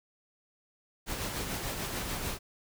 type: noise with tremolo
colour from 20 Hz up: pink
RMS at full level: -34 dBFS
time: 1.06-2.39 s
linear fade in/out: 50 ms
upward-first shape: sine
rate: 6.8 Hz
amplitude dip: 35%
effects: none